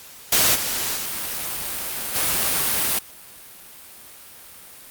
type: noise with level steps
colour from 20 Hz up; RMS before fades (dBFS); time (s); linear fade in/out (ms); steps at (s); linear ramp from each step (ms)
white; -17 / -25 / -28 / -21; 0.32-2.99; 5; 0.54 / 0.95 / 2.14; 20
effects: white hiss -43 dBFS RMS until 4.9 s + Opus 48 kbps